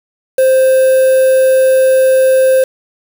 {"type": "tone with quantisation", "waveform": "triangle", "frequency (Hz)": 523.3, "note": "C5", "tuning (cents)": 0, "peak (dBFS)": -4, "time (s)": [0.38, 2.64], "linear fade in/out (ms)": 5, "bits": 4, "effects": []}